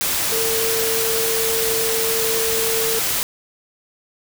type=tone in noise; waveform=sine; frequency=450.9 Hz; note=A4; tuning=42 cents sharp; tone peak=-22 dBFS; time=0.32-2.99 s; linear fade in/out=0 ms; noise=white; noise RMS=-21 dBFS; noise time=0.01-3.23 s; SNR=-4 dB; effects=none